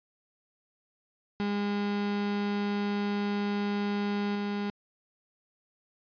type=tone with level steps; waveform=35% pulse; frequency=203.9 Hz; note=G#3; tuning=32 cents flat; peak=-26 / -28 dBFS; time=1.4-4.7 s; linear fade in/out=0 ms; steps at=4.35 s; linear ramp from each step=5 ms; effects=resampled to 11025 Hz